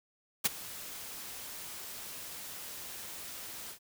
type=noise with ADSR envelope; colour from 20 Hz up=white; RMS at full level=-25 dBFS; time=0.44-3.79 s; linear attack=18 ms; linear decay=20 ms; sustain=-19 dB; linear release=91 ms; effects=none